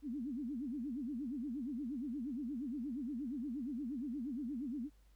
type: tone with vibrato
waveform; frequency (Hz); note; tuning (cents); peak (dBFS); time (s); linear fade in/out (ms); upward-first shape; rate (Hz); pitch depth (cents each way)
sine; 261.3; C4; -2; -38; 0.02-4.9; 50; sine; 8.5; 260
effects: added 50 Hz sine -62 dBFS peak until 5.15 s + pink hiss -75 dBFS RMS until 5.15 s